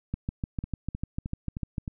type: two click trains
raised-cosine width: 5 ms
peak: -17 / -21 dBFS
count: 12 / 5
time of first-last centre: 0.14-1.782 / 0.64-1.878 s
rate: 6.7 / 3.23 Hz
effects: none